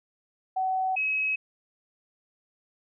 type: tone pair in turn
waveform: sine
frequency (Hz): 754 / 2557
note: F#5 / D#7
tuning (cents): +32 / +47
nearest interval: octave + major sixth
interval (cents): 2115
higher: second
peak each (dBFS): -24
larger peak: neither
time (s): 0.56-0.96 / 0.96-1.36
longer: neither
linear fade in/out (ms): 10
effects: none